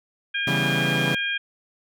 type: harmonic tone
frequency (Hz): 808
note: G#5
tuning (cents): -48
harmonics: 2 / 3 / 4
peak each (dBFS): -26 / -28 / -29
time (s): 0.34-1.38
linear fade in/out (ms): 10
type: chord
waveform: sawtooth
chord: C# half-diminished seventh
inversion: none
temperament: equal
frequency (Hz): 138.59 / 164.81 / 196 / 246.9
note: C#3 / E3 / G3 / B3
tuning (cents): 0 / 0 / 0 / 0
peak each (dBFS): -22 / -23 / -26 / -28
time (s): 0.47-1.15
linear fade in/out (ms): 5
effects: none